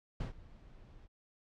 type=noise with ADSR envelope; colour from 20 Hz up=brown; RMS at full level=-34 dBFS; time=0.2-1.08 s; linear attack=6 ms; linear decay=120 ms; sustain=-21 dB; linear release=36 ms; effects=low-pass 5000 Hz 12 dB/octave